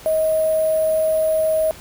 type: tone with sample-and-hold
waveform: sine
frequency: 631 Hz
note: D#5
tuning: 24 cents sharp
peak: -15 dBFS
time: 0.06-1.71 s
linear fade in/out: 0 ms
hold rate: 11025 Hz
effects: pink hiss -41 dBFS RMS until 1.8 s